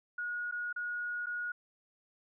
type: tone with dropouts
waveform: sine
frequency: 1447 Hz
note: F#6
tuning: 39 cents flat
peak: -34 dBFS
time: 0.18-1.52 s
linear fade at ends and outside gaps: 5 ms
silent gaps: 0.513-0.522 / 0.728-0.761 / 1.26-1.267 s
effects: none